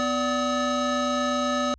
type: tone cluster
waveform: square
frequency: 249.4 / 583 / 1275 Hz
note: B3 / D5 / D#6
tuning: +17 / -13 / +42 cents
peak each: -28 dBFS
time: 0-1.74 s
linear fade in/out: 0 ms
effects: added 64 Hz sine -50 dBFS peak until 1.78 s + resampled to 16000 Hz